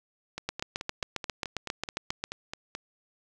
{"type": "two click trains", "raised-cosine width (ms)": 0.2, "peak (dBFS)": [-18, -13], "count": [12, 14], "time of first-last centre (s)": [[0.38, 2.751], [0.49, 2.24]], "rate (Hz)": [4.64, 7.43], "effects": []}